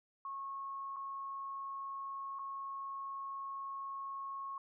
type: tone with dropouts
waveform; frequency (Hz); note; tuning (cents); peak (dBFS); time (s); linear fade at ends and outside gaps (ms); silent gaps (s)
sine; 1094; C#6; -23; -40; 0.25-4.58; 2; 0.962-0.966 / 2.388-2.392
effects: none